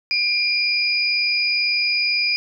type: tone pair together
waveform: sine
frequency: 2391 / 4931 Hz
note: D7 / D#8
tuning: +30 / -16 cents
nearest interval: octave + minor second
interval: 1254 cents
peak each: -20 / -20 dBFS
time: 0.11-2.36 s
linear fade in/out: 0 ms
effects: none